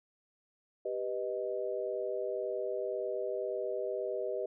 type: chord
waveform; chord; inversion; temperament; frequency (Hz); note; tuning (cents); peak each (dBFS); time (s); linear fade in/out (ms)
sine; G augmented; none; equal; 392 / 493.9 / 622.3; G4 / B4 / D#5; 0 / 0 / 0; -37 / -37 / -37; 0.85-4.46; 5
effects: none